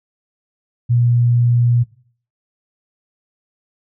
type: tone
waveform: sine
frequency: 120.2 Hz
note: B2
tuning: 46 cents flat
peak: -11 dBFS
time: 0.89-1.84 s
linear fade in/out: 20 ms
effects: noise-tail reverb RT60 0.5 s tail -19 dB re dry